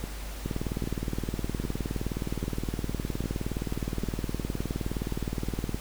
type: two click trains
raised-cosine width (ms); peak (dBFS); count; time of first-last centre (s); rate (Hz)
3; -20 / -17; 6 / 103; 0.04-4.04 / 0.46-5.745; 1.25 / 19.3
effects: added 50 Hz sine -36 dBFS peak until 5.8 s + pink hiss -43 dBFS RMS until 5.8 s